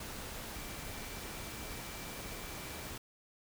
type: tone in noise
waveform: sine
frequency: 2335 Hz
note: D7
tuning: 11 cents flat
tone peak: -55 dBFS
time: 0.55-2.9 s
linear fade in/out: 5 ms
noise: pink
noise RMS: -44 dBFS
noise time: 0-2.98 s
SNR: -14 dB
effects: none